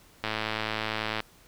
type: click train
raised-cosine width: 0.3 ms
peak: -13 dBFS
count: 106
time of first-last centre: 0.24-1.203 s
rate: 109 Hz
effects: pink hiss -57 dBFS RMS until 1.47 s